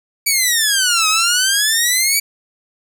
10% pulse exponential two-way sweep, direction down then up, 2306 to 1258 to 2306 Hz, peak -4 dBFS, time 0.26-2.2 s, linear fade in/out 10 ms, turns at 1.08 s, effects none

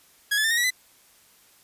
sawtooth tone with pitch steps, 1661.2 / 1725.8 / 1792.8 / 1862.5 / 1934.9 / 2010 Hz, G#6 / A6 / A6 / A#6 / B6 / B6, 0 / -34 / +32 / -2 / -36 / +30 cents, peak -17 dBFS, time 0.31-0.706 s, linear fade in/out 10 ms, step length 66 ms, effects white hiss -57 dBFS RMS until 1.63 s + resampled to 32000 Hz

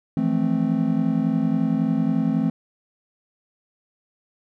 triangle chord, F major seventh, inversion third, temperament just, 163.7 / 174.61 / 218.3 / 261.9 Hz, E3 / F3 / A3 / C4, -12 / 0 / -13 / +2 cents, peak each -23 / -26 / -21 / -21 dBFS, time 0.17-2.5 s, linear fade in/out 2 ms, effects none

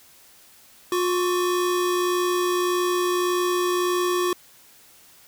square tone pair together, 356.8 / 1132.1 Hz, F4 / C#6, +37 / +36 cents, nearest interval octave + minor sixth, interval 1999 cents, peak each -22 / -28 dBFS, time 0.92-4.33 s, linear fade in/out 2 ms, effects white hiss -52 dBFS RMS until 5.27 s

